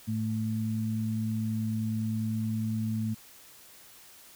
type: tone pair together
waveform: sine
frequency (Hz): 110 / 219.7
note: A2 / A3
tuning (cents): 0 / -2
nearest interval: octave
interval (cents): 1198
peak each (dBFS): -31 / -30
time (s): 0.07-3.15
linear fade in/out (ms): 20
effects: white hiss -53 dBFS RMS until 4.35 s